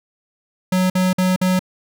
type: tone bursts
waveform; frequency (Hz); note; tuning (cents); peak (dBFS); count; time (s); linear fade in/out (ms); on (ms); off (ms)
square; 184.6; F#3; -4; -15; 4; 0.72-1.593; 5; 180; 51
effects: none